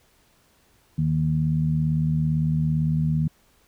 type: harmonic tone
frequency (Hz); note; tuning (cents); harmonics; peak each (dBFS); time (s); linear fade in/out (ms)
77.78; D#2; 0; 1 / 2 / 3; -31 / -20 / -29; 0.98-3.28; 5
effects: pink hiss -61 dBFS RMS until 3.67 s